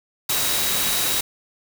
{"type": "tone in noise", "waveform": "sine", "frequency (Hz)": 3842, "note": "B7", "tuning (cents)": -48, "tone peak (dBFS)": -29, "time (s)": [0.29, 1.21], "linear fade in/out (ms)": 5, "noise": "white", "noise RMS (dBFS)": -22, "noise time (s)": [0.29, 1.21], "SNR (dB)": -10, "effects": []}